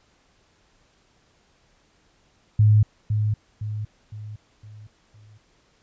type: tone with echo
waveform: sine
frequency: 106.3 Hz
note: G#2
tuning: 41 cents sharp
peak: -12 dBFS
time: 2.59-2.83 s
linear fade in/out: 5 ms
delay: 510 ms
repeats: 5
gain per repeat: -7 dB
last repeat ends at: 5.38 s
effects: pink hiss -62 dBFS RMS until 5.82 s + resampled to 16000 Hz